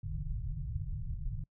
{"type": "low-pass noise", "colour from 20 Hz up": "pink", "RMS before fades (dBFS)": -37, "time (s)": [0.03, 1.44], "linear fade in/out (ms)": 5, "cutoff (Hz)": 160, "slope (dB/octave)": 96, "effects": ["noise-tail reverb RT60 0.1 s tail -26 dB re dry"]}